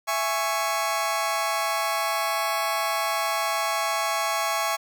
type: chord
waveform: sawtooth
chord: C# minor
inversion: first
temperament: just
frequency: 665.2 / 831.5 / 1108.7 Hz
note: E5 / G#5 / C#6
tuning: +16 / +2 / 0 cents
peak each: -25 / -25 / -23 dBFS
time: 0.07-4.77 s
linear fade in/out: 20 ms
effects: none